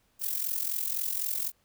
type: noise with amplitude modulation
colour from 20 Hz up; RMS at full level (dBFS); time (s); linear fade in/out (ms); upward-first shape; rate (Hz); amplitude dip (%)
violet; -28; 0.19-1.52; 50; sine; 43.9; 75
effects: pink hiss -70 dBFS RMS until 1.64 s